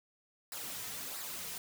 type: noise with flanger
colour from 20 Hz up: white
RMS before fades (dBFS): -42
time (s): 0.52-1.58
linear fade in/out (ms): 2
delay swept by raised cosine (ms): 0.31 to 3.61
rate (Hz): 1.5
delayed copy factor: -0.6
effects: none